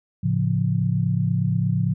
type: chord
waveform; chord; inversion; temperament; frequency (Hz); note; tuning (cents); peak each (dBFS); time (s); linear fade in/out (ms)
sine; A augmented; none; equal; 110 / 138.59 / 174.61; A2 / C#3 / E#3; 0 / 0 / 0; -23; 0.23-1.94; 10
effects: none